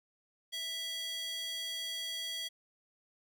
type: tone with high-pass filter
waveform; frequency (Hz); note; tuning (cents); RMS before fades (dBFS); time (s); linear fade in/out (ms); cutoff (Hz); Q
square; 659.3; E5; 0; -39; 0.52-2.49; 20; 3100; 3
effects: none